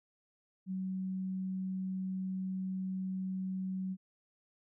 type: tone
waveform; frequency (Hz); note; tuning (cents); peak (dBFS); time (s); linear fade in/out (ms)
sine; 188.1; F#3; +29; -34; 0.66-3.97; 50
effects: none